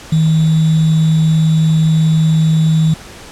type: tone with sample-and-hold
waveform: sine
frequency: 159 Hz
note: D#3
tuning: 38 cents sharp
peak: -8 dBFS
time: 0.12-2.94 s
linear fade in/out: 5 ms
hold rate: 3675 Hz
effects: pink hiss -34 dBFS RMS until 3.31 s + low-pass 9000 Hz 12 dB/octave